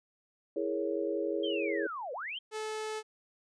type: chord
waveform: sine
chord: A# half-diminished seventh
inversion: second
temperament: equal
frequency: 329.6 / 415.3 / 466.2 / 554.4 Hz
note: E4 / G#4 / A#4 / C#5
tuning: 0 / 0 / 0 / 0 cents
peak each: -35 / -34 / -38 / -36 dBFS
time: 0.56-1.87 s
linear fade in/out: 5 ms
type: linear two-way sweep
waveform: sine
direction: down then up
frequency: 3242 to 466.2 to 3242 Hz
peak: -36 dBFS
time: 1.43-2.39 s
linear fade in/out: 10 ms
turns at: 2.13 s
type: tone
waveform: sawtooth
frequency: 433.2 Hz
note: A4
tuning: 27 cents flat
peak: -31 dBFS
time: 2.51-3.03 s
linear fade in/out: 50 ms
effects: resampled to 22050 Hz